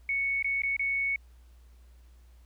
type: tone with dropouts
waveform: sine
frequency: 2217 Hz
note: C#7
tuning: in tune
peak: -26 dBFS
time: 0.09-1.16 s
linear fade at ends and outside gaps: 2 ms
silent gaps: 0.426-0.444 / 0.62-0.634 / 0.766-0.794 s
effects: added 60 Hz sine -52 dBFS peak until 2.45 s + pink hiss -68 dBFS RMS until 2.45 s